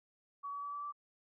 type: tone with pitch steps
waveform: sine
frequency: 1132 / 1139.9 / 1147.8 / 1155.8 / 1163.8 Hz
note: C#6 / C#6 / D6 / D6 / D6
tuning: +36 / +48 / -40 / -28 / -16 cents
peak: -39 dBFS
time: 0.43-0.925 s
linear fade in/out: 20 ms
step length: 99 ms
effects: none